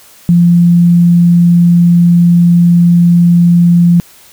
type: tone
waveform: sine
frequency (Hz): 172.8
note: F3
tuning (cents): -18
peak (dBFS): -3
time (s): 0.29-4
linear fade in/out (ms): 0
effects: white hiss -40 dBFS RMS until 4.32 s